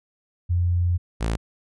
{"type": "tone pair in turn", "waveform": ["sine", "sawtooth"], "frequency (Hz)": [87.8, 55.79], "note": ["F2", "A1"], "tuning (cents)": [10, 25], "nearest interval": "minor sixth", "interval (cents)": 785, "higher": "first", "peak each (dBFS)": -18, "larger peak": "neither", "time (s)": [[0.49, 0.98], [1.2, 1.37]], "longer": "first", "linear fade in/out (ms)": 20, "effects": ["resampled to 24000 Hz"]}